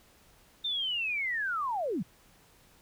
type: linear sweep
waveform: sine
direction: down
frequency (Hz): 3646 to 140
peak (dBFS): -29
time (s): 0.64-2.03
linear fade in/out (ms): 10
effects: pink hiss -61 dBFS RMS until 2.81 s